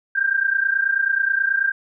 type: tone pair together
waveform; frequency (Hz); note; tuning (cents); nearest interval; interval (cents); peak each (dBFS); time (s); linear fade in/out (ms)
sine; 1568 / 1597.3; G6 / G6; 0 / +32; unison; 32; -21 / -19; 0.15-1.72; 10
effects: none